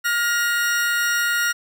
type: tone pair together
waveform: 40% pulse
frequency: 1416.1 / 1889 Hz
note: F6 / A#6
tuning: +24 / +22 cents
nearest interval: perfect fourth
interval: 498 cents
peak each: -19 / -23 dBFS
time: 0.04-1.53 s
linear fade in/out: 20 ms
effects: none